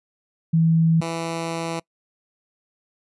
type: tone pair in turn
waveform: sine / 10% pulse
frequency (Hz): 163.3 / 165.68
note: E3 / E3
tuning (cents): -16 / +9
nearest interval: unison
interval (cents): 25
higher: second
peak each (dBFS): -14 / -17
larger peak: first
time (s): 0.53-1.01 / 1.01-1.8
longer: second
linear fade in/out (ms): 10
effects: noise-tail reverb RT60 0.1 s tail -25 dB re dry + resampled to 24000 Hz